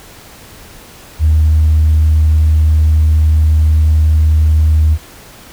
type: tone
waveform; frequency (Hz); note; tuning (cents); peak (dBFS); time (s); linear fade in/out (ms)
sine; 77.78; D#2; 0; -5; 1.19-4.98; 50
effects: tanh soft clip ceiling -3 dBFS + pink hiss -37 dBFS RMS until 5.52 s